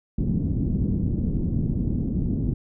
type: low-pass noise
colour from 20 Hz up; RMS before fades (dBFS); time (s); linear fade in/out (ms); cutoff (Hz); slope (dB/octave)
white; -24; 0.18-2.54; 5; 240; 24
effects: none